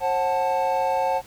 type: chord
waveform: triangle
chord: F# diminished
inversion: second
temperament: equal with one note detuned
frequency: 537 / 740 / 880 Hz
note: C5 / F#5 / A5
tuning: +45 / 0 / 0 cents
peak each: -23 / -23 / -22 dBFS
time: 0-1.22 s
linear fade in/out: 50 ms
effects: pink hiss -48 dBFS RMS until 1.26 s